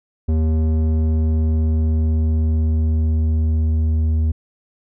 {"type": "tone with low-pass filter sweep", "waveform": "square", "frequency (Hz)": 79, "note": "D#2", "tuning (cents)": 27, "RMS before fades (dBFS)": -17, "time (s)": [0.28, 4.32], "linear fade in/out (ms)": 10, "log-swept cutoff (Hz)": [350, 170], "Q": 0.79, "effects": []}